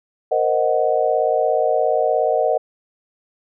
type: chord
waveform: sine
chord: C half-diminished seventh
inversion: third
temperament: equal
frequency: 466.2 / 523.3 / 622.3 / 740 Hz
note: Bb4 / C5 / Eb5 / Gb5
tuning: 0 / 0 / 0 / 0 cents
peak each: -21 / -22 / -19 / -21 dBFS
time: 0.31-2.58 s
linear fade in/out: 10 ms
effects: none